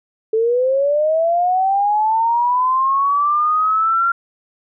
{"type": "linear sweep", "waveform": "sine", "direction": "up", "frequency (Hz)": [434.5, 1386], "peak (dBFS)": -13, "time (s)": [0.33, 4.12], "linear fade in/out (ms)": 5, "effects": []}